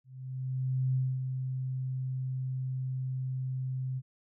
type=tone with ADSR envelope; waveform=sine; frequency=130 Hz; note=C3; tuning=11 cents flat; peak=-25 dBFS; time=0.04-4.02 s; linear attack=910 ms; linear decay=240 ms; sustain=-6 dB; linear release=45 ms; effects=none